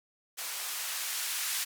violet noise with band-pass filter sweep, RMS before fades -35 dBFS, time 0.37-1.65 s, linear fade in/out 20 ms, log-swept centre 750 to 1500 Hz, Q 0.73, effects none

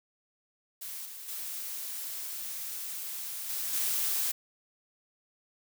blue noise with level steps, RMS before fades -40 / -44 / -38 / -34 / -30 dBFS, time 0.81-4.32 s, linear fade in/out 10 ms, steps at 1.05 / 1.28 / 3.49 / 3.73 s, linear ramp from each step 5 ms, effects none

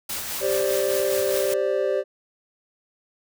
white noise with tremolo, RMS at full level -29 dBFS, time 0.09-1.54 s, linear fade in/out 5 ms, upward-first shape sine, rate 4.9 Hz, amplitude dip 35%
triangle chord, G suspended fourth, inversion none, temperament equal with one note detuned, 392 / 525.7 / 587.3 Hz, G4 / C5 / D5, 0 / +8 / 0 cents, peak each -23 dBFS, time 0.4-2.04 s, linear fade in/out 50 ms
effects none

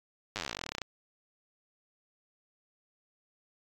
slowing click train, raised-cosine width 0.2 ms, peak -17 dBFS, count 25, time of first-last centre 0.36-0.817 s, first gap 9 ms, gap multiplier 1.06, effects AAC 48 kbps

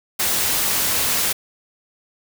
white noise, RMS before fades -20 dBFS, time 0.19-1.33 s, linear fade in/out 10 ms, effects none

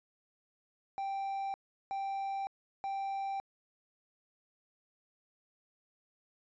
triangle tone bursts, 784 Hz, G5, in tune, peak -32 dBFS, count 3, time 0.98-3.4 s, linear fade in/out 0 ms, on 560 ms, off 370 ms, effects resampled to 16000 Hz

